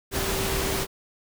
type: tone in noise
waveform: sine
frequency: 387.8 Hz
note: G4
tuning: 19 cents flat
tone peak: -31 dBFS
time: 0.11-0.87 s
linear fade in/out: 50 ms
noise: pink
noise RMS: -27 dBFS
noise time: 0.11-0.87 s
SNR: -7 dB
effects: none